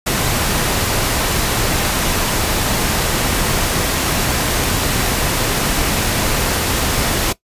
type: noise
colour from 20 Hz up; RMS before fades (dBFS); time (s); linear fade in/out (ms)
pink; -17; 0.06-7.33; 10
effects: noise-tail reverb RT60 0.1 s tail -18 dB re dry + resampled to 32000 Hz